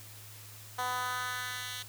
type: tone with high-pass filter sweep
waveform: 10% pulse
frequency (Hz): 250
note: B3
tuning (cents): +21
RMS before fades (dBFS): -36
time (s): 0.78-1.83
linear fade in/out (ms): 10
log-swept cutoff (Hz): 820 to 2700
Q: 1.7
effects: added 105 Hz sine -51 dBFS peak until 1.88 s + white hiss -51 dBFS RMS until 1.88 s